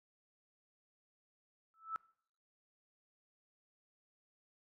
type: tone with exponential growth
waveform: sine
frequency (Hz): 1314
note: E6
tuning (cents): -6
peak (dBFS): -33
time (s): 1.74-1.96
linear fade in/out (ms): 0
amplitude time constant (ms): 46
effects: noise-tail reverb RT60 0.6 s tail -23 dB re dry + AAC 32 kbps